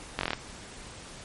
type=slowing click train; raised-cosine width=0.3 ms; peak=-11 dBFS; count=7; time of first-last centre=0.19-0.333 s; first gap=21 ms; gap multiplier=1.05; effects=pink hiss -45 dBFS RMS until 1.24 s + MP3 48 kbps